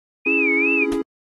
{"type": "tone with vibrato", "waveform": "sine", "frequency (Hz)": 2419, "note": "D#7", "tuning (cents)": -49, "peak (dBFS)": -17, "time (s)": [0.25, 0.86], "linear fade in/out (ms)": 20, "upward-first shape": "sine", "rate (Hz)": 2.6, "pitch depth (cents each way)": 170}
{"type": "chord", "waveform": "triangle", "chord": "C# minor", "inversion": "none", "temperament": "just", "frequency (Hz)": [277.2, 332.6, 415.8], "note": ["C#4", "E4", "G#4"], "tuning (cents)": [0, 16, 2], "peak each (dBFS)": -22, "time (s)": [0.26, 1.02], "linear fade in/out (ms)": 5}
{"type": "noise with exponential decay", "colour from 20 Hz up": "pink", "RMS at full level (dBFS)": -27, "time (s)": [0.92, 1.02], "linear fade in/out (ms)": 0, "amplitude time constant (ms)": 20}
{"effects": ["AAC 32 kbps"]}